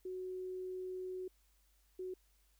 sine tone bursts at uneven times, 370 Hz, F#4, in tune, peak -40 dBFS, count 2, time 0.05-1.28 / 1.99-2.14 s, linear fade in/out 5 ms, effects added 50 Hz sine -70 dBFS peak until 2.59 s + white hiss -75 dBFS RMS until 2.59 s

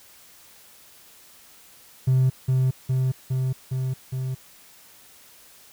triangle tone with echo, 130 Hz, C3, 11 cents flat, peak -13 dBFS, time 2.07-2.3 s, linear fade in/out 10 ms, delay 410 ms, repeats 5, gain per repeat -2 dB, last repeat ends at 4.35 s, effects tanh soft clip ceiling -11 dBFS + white hiss -51 dBFS RMS until 5.72 s

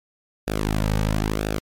sawtooth tone with flanger, 52.6 Hz, G#1, 23 cents sharp, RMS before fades -23 dBFS, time 0.47-1.59 s, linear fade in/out 10 ms, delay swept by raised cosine 0.95 to 2.95 ms, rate 1 Hz, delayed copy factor -0.75, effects MP3 64 kbps

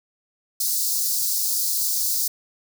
white high-pass noise, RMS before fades -23 dBFS, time 0.6-2.28 s, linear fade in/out 5 ms, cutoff 4300 Hz, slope 48 dB/octave, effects none

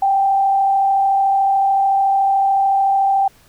sine tone with frequency modulation, 784 Hz, G5, in tune, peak -12 dBFS, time 0.02-3.28 s, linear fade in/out 5 ms, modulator 33.7 Hz, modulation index 0.41, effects pink hiss -51 dBFS RMS until 3.48 s

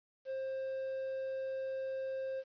triangle tone, 530 Hz, C5, 22 cents sharp, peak -34 dBFS, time 0.25-2.44 s, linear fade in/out 50 ms, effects resampled to 11025 Hz + 11-bit

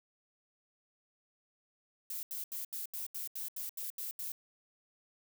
violet noise bursts, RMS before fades -40 dBFS, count 11, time 2.1-4.32 s, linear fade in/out 2 ms, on 130 ms, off 79 ms, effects none

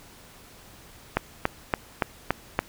click train, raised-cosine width 0.5 ms, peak -6 dBFS, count 6, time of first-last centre 1.17-2.59 s, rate 3.52 Hz, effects pink hiss -50 dBFS RMS until 2.68 s

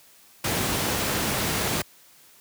pink noise, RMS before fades -25 dBFS, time 0.44-1.82 s, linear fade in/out 5 ms, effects white hiss -54 dBFS RMS until 2.4 s + high-pass 80 Hz 12 dB/octave

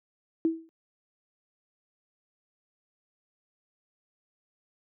sine tone with exponential decay, 325.9 Hz, E4, 20 cents flat, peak -18 dBFS, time 0.45-0.69 s, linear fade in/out 0 ms, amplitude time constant 52 ms, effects high-pass 200 Hz 12 dB/octave

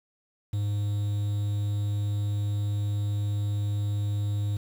triangle tone with quantisation, 102.8 Hz, G#2, 17 cents flat, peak -23 dBFS, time 0.53-4.57 s, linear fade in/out 5 ms, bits 8, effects none

